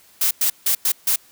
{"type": "noise bursts at uneven times", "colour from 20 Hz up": "blue", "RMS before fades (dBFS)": -18, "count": 5, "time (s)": [[0.21, 0.31], [0.41, 0.5], [0.66, 0.75], [0.85, 0.92], [1.07, 1.16]], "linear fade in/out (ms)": 5, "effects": ["white hiss -52 dBFS RMS until 1.31 s"]}